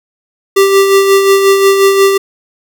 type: tone with tremolo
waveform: square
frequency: 392 Hz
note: G4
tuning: in tune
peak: -4 dBFS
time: 0.56-2.18 s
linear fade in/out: 10 ms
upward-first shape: sine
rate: 5.6 Hz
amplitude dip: 45%
effects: none